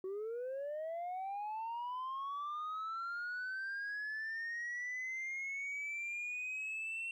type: linear sweep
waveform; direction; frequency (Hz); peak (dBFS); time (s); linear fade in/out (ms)
sine; up; 369.5 to 2722; -36; 0.04-7.11; 2
effects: tanh soft clip ceiling -37 dBFS + 13-bit